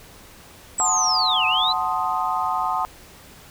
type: linear two-way sweep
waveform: sine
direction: down then up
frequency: 7930 to 2489 to 4115 Hz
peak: -19 dBFS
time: 0.78-1.73 s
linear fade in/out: 10 ms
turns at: 1.46 s
type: chord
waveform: sine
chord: F# diminished seventh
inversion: none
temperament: equal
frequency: 740 / 880 / 1046.5 / 1244.5 Hz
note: F#5 / A5 / C6 / Eb6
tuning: 0 / 0 / 0 / 0 cents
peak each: -26 dBFS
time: 0.8-2.85 s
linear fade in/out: 0 ms
effects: pink hiss -46 dBFS RMS until 3.5 s